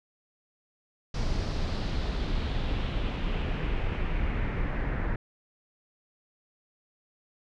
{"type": "noise with low-pass filter sweep", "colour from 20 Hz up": "brown", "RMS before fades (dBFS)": -29, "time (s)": [1.14, 5.16], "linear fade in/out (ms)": 5, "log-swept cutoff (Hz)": [5300, 1800], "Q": 2.5, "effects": []}